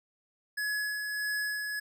square tone with tremolo, 1692 Hz, G#6, 32 cents sharp, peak -30 dBFS, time 0.57-1.8 s, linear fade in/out 10 ms, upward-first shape sine, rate 1.6 Hz, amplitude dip 35%, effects none

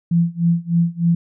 sine tone with tremolo, 169.7 Hz, F3, 49 cents flat, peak -11 dBFS, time 0.11-1.15 s, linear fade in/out 5 ms, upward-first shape sine, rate 3.3 Hz, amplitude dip 95%, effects none

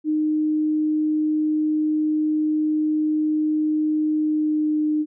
sine tone with pitch glide, 307.2 to 304.5 Hz, D#4 to D#4, -22 to -37 cents, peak -18 dBFS, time 0.04-5.06 s, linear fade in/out 50 ms, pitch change -15 cents, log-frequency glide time 4.14-4.85 s, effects none

